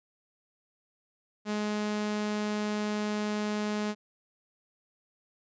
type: tone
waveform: sawtooth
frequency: 210.2 Hz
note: G#3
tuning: 21 cents sharp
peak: -25 dBFS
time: 1.45-3.95 s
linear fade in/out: 50 ms
effects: resampled to 16000 Hz